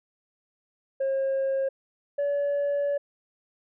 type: tone pair in turn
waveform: sine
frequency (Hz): 539 / 571.1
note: C#5 / D5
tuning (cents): -49 / -49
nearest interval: minor second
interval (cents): 100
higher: second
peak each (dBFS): -21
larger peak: neither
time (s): 1-1.69 / 2.18-2.98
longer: second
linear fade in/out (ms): 10
effects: tanh soft clip ceiling -22 dBFS